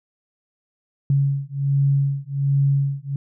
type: beating tone pair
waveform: sine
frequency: 138.59 / 139.89 Hz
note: C#3 / C#3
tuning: 0 / +16 cents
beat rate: 1.3 Hz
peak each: -20 dBFS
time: 1.1-3.16 s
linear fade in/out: 2 ms
effects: none